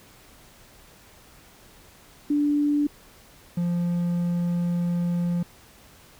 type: tone pair in turn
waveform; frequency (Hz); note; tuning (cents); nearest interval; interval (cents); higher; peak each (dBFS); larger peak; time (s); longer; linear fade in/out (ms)
sine / triangle; 292.3 / 173.8; D4 / F3; -8 / -8; major sixth; 900; first; -19 / -20; first; 2.3-2.87 / 3.57-5.43; second; 5
effects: pink hiss -52 dBFS RMS until 6.19 s